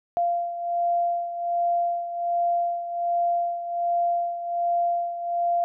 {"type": "beating tone pair", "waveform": "sine", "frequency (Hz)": [692, 693.3], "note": ["F5", "F5"], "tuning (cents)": [-16, -13], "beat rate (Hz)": 1.3, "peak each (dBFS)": [-23, -29], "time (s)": [0.17, 5.64], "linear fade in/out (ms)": 0, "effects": []}